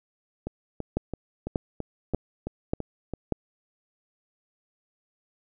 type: two click trains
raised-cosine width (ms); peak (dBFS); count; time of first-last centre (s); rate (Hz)
2; -18 / -11; 9 / 5; 0.47-3.137 / 0.97-3.323; 3 / 1.7
effects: none